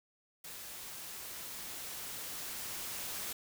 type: noise with level ramp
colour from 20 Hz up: white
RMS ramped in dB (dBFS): -47 to -40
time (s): 0.44-3.33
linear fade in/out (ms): 5
effects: none